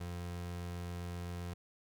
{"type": "tone", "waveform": "30% pulse", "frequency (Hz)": 87.6, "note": "F2", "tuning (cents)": 6, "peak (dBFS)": -37, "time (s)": [0, 1.54], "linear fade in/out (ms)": 10, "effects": []}